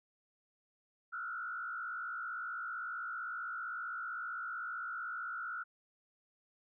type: tone with frequency modulation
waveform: sine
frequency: 1399 Hz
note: F6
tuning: 3 cents sharp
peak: -38 dBFS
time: 1.12-5.64 s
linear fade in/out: 20 ms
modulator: 57.8 Hz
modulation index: 1.4
effects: none